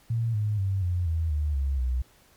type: tone with pitch steps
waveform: sine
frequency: 115.1 / 105.55 / 96.79 / 88.75 / 81.39 / 74.63 / 68.44 / 62.76 Hz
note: A#2 / G#2 / G2 / F2 / E2 / D2 / C#2 / B1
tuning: -22 / +29 / -21 / +28 / -21 / +28 / -22 / +28 cents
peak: -23 dBFS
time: 0.1-2.02 s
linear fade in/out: 5 ms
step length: 240 ms
effects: pink hiss -59 dBFS RMS until 2.36 s + MP3 96 kbps